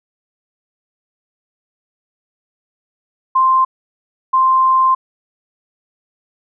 sine tone pair in turn, 1046.5 / 1046.5 Hz, C6 / C6, 0 / 0 cents, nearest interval unison, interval 0 cents, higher neither, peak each -9 dBFS, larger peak neither, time 3.35-3.65 / 4.33-4.95 s, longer second, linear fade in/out 10 ms, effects none

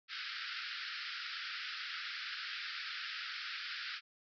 pink band-pass noise, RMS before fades -43 dBFS, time 0.08-4.01 s, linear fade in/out 50 ms, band 1300 to 5200 Hz, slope 96 dB/octave, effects none

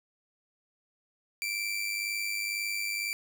sawtooth tone with amplitude modulation, 2343 Hz, D7, 5 cents flat, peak -25 dBFS, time 1.42-3.13 s, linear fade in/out 0 ms, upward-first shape sine, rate 102 Hz, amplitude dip 50%, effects none

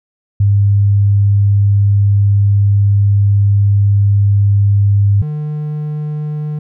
sine / triangle tone pair in turn, 100.9 / 150.7 Hz, G#2 / D3, -49 / +45 cents, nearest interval perfect fifth, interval 694 cents, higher second, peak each -7 / -15 dBFS, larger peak first, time 0.4-5.22 / 5.22-6.59 s, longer first, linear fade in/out 5 ms, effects none

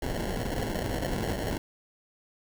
pink noise with sample-and-hold, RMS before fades -31 dBFS, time 0.02-1.58 s, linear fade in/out 5 ms, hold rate 1225 Hz, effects none

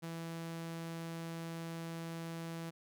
sawtooth tone, 165.6 Hz, E3, 8 cents sharp, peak -37 dBFS, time 0.02-2.71 s, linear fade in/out 20 ms, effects none

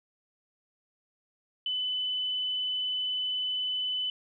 sine tone, 3008 Hz, F#7, 28 cents sharp, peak -28 dBFS, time 1.66-4.1 s, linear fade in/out 2 ms, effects none

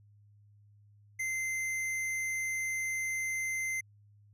sine tone with hard clipping, 2076 Hz, C7, 14 cents flat, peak -33 dBFS, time 1.19-3.81 s, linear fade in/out 10 ms, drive 15 dB, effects added 103 Hz sine -58 dBFS peak until 4.33 s + resampled to 32000 Hz

